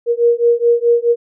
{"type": "beating tone pair", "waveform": "sine", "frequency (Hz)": [470, 474.7], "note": ["A#4", "A#4"], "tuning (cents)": [14, 31], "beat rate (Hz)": 4.7, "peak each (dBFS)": -13, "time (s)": [0.06, 1.16], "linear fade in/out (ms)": 50, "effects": []}